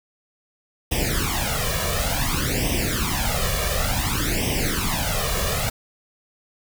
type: noise with flanger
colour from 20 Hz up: pink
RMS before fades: -23 dBFS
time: 0.91-5.7 s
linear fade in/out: 10 ms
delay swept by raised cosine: 0.35 to 1.75 ms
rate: 0.56 Hz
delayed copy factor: +0.9
effects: none